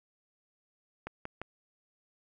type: clicks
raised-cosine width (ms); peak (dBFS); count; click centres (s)
0.5; -23; 3; 1.07 / 1.254 / 1.416
effects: none